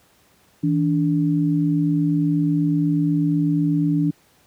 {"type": "tone pair together", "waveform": "sine", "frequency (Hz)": [161.92, 290.1], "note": ["E3", "D4"], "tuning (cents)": [-31, -21], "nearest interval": "minor seventh", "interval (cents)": 1010, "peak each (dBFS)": -19, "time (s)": [0.63, 4.11], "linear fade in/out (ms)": 10, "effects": ["pink hiss -57 dBFS RMS until 4.46 s", "high-pass 80 Hz 12 dB/octave"]}